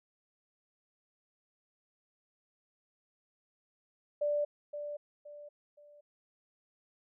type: tone with echo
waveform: sine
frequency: 587.3 Hz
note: D5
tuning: in tune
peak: -28 dBFS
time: 4.21-4.45 s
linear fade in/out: 10 ms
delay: 520 ms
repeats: 3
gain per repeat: -9 dB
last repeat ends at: 6.01 s
effects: none